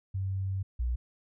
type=tone pair in turn; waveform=sine; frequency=96 / 60.48 Hz; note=G2 / B1; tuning=-36 / -36 cents; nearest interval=minor sixth; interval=800 cents; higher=first; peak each=-29 / -27 dBFS; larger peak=second; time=0.14-0.63 / 0.79-0.96 s; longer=first; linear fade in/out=10 ms; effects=none